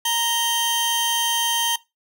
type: tone pair together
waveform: sawtooth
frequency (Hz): 932.3 / 3136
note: A#5 / G7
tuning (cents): 0 / 0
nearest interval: octave + major sixth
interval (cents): 2100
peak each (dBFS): -20 / -18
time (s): 0.05-1.76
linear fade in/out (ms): 5
effects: noise-tail reverb RT60 0.2 s tail -18 dB re dry